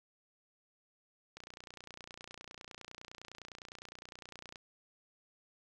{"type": "click train", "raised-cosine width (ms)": 0.2, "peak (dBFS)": -30, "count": 96, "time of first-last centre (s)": [1.37, 4.558], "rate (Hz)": 29.8, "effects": []}